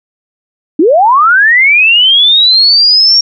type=linear sweep; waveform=sine; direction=up; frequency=280 to 5588 Hz; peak=-3 dBFS; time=0.79-3.21 s; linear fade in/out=5 ms; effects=none